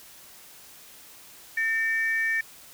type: tone pair together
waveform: sine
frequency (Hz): 1800 / 2290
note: A6 / D7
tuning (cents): +39 / -44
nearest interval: major third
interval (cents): 417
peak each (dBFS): -23 / -29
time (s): 1.57-2.41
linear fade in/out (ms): 5
effects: tanh soft clip ceiling -16 dBFS + white hiss -49 dBFS RMS until 2.73 s